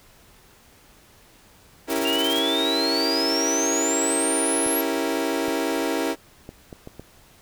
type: chord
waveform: 30% pulse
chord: C# diminished seventh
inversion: none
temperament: equal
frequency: 277.2 / 329.6 / 392 / 466.2 Hz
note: C#4 / E4 / G4 / Bb4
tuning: 0 / 0 / 0 / 0 cents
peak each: -25 / -24 / -28 / -26 dBFS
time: 1.87-6.16 s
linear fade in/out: 50 ms
type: noise bursts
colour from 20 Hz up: white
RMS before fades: -33 dBFS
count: 9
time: 1.9-2.389 s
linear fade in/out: 0 ms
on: 33 ms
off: 24 ms
type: exponential sweep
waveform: sine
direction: up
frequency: 2774 to 11640 Hz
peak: -23 dBFS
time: 2.05-4.81 s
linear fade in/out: 2 ms
type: clicks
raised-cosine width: 2 ms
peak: -23 dBFS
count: 6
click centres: 4.664 / 5.483 / 6.491 / 6.728 / 6.874 / 6.996 s
effects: pink hiss -53 dBFS RMS until 7.41 s